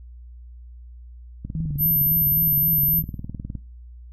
click train, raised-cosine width 5 ms, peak -19 dBFS, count 42, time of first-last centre 1.45-3.553 s, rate 19.5 Hz
sine tone with vibrato, 152.4 Hz, D#3, 36 cents flat, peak -24 dBFS, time 1.55-3.03 s, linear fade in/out 10 ms, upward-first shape triangle, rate 3.7 Hz, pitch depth 130 cents each way
sine tone, 13000 Hz, G#9, 38 cents flat, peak -16 dBFS, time 1.78-3.03 s, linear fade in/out 50 ms
effects noise-tail reverb RT60 0.3 s tail -17 dB re dry + added 60 Hz sine -39 dBFS peak until 4.12 s

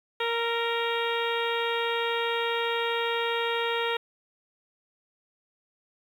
harmonic tone with a mistuned harmonic, 466.2 Hz, A#4, in tune, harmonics 1 / 2 / 3 / 4 / 5 / 6 / 7 / 8, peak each -29 / -32 / -34 / -35 / -36 / -37 / -37 / -38 dBFS, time 0.2-3.97 s, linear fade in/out 5 ms, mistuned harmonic 3, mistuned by -25 cents, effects 9-bit

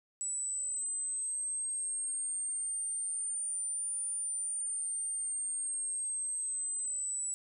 sine exponential two-way sweep, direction up then down, 7902 to 9270 to 7900 Hz, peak -33 dBFS, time 0.21-7.34 s, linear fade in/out 0 ms, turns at 4.03 s, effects none

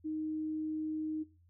sine tone, 311.1 Hz, D#4, in tune, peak -34 dBFS, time 0.04-1.24 s, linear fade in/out 20 ms, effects noise-tail reverb RT60 0.3 s tail -18 dB re dry + added 86 Hz sine -62 dBFS peak until 1.49 s

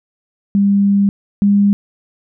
sine tone pair in turn, 200 / 201.9 Hz, G3 / G#3, +35 / -49 cents, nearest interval unison, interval 16 cents, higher second, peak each -9 / -8 dBFS, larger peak second, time 0.55-1.09 / 1.42-1.73 s, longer first, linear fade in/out 0 ms, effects none

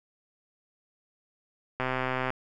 click train, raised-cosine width 0.5 ms, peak -14 dBFS, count 66, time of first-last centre 1.8-2.304 s, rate 129 Hz, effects none

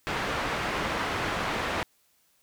white low-pass noise, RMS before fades -30 dBFS, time 0.07-1.83 s, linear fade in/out 0 ms, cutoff 1800 Hz, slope 12 dB/octave, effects white hiss -67 dBFS RMS until 2.42 s

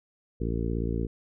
harmonic tone, 57 Hz, A#1, 38 cents flat, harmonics 1 / 2 / 3 / 4 / 5 / 6 / 7 / 8, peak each -30 / -33 / -35 / -36 / -37 / -38 / -38 / -39 dBFS, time 0.4-1.07 s, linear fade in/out 10 ms, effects none

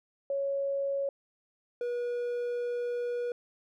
sine / triangle tone pair in turn, 554.4 / 483.3 Hz, C#5 / B4, 0 / -38 cents, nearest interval major second, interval 238 cents, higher first, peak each -28 dBFS, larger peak neither, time 0.3-1.09 / 1.81-3.32 s, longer second, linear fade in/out 2 ms, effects none

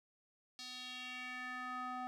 square tone with band-pass filter sweep, 251.8 Hz, B3, 34 cents sharp, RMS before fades -45 dBFS, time 0.59-2.07 s, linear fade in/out 0 ms, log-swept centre 4600 to 940 Hz, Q 2.8, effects none

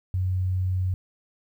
sine tone, 92.5 Hz, F#2, in tune, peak -22 dBFS, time 0.14-0.94 s, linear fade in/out 0 ms, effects 10-bit

